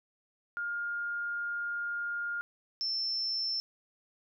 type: tone pair in turn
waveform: sine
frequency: 1413 / 5341 Hz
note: F6 / E8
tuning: +20 / +22 cents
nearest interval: octave + major seventh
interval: 2302 cents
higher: second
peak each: -32 / -30 dBFS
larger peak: second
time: 0.57-2.41 / 2.81-3.6 s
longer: first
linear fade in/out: 0 ms
effects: none